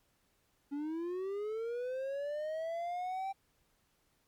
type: linear sweep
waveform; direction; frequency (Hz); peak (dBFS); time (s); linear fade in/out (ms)
triangle; up; 279.1 to 784; -33; 0.71-3.33; 20
effects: pink hiss -74 dBFS RMS until 4.27 s + MP3 96 kbps